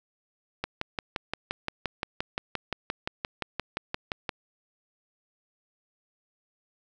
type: click train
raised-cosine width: 0.3 ms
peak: -13 dBFS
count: 22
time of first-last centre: 0.64-4.292 s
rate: 5.75 Hz
effects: none